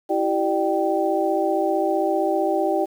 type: tone cluster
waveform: sine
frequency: 329.4 / 384.8 / 598 / 779 Hz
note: E4 / G4 / D5 / G5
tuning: -1 / -32 / +31 / -11 cents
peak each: -24 dBFS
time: 0.09-2.86 s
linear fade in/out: 20 ms
effects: 8-bit